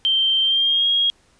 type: tone with pitch glide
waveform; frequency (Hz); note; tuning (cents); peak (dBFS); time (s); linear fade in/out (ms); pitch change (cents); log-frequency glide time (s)
sine; 3136 to 3275; G7 to G#7; 0 to -25; -15; 0.05-1.1; 0; +75; 0.42-0.87
effects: pink hiss -58 dBFS RMS until 1.39 s + resampled to 22050 Hz